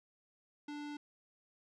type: tone with low-pass filter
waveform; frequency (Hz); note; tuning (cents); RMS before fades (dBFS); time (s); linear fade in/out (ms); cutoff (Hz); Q
square; 293.7; D4; 0; -44; 0.68-0.97; 5; 4800; 0.91
effects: none